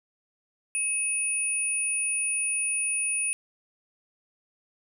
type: tone pair together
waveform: sine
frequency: 2566 / 9660 Hz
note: E7 / D9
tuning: -47 / +48 cents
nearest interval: octave + major seventh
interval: 2295 cents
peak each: -30 / -26 dBFS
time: 0.75-3.33 s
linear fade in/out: 0 ms
effects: none